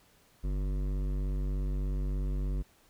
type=tone with hard clipping; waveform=triangle; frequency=48.37 Hz; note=G1; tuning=22 cents flat; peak=-31 dBFS; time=0.43-2.63 s; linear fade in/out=20 ms; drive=18 dB; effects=pink hiss -64 dBFS RMS until 2.89 s